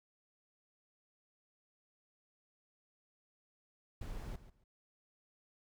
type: noise with echo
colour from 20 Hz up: brown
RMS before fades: -43 dBFS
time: 4.01-4.36 s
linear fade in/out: 5 ms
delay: 140 ms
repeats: 2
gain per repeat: -14 dB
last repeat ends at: 4.64 s
effects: none